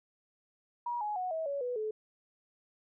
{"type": "tone with pitch steps", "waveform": "sine", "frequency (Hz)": [958, 838.8, 734.5, 643.1, 563.1, 493, 431.7], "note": ["A#5", "G#5", "F#5", "E5", "C#5", "B4", "A4"], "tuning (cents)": [47, 17, -13, -43, 27, -3, -33], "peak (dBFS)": -32, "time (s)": [0.86, 1.91], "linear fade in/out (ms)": 5, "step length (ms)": 150, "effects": []}